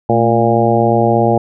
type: harmonic tone with a mistuned harmonic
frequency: 116.7 Hz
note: A#2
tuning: 2 cents sharp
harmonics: 1 / 2 / 3 / 4 / 5 / 6 / 7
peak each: -17 / -17 / -17 / -17 / -17 / -17 / -17 dBFS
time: 0.09-1.38 s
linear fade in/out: 5 ms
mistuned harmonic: 2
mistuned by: -64 cents
effects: none